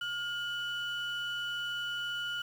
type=tone pair together; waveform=sine; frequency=1419.3 / 2966 Hz; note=F6 / F#7; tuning=+28 / +4 cents; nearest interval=octave + minor second; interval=1276 cents; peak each=-34 / -35 dBFS; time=0.01-2.42 s; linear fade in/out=5 ms; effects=tanh soft clip ceiling -29 dBFS + 9-bit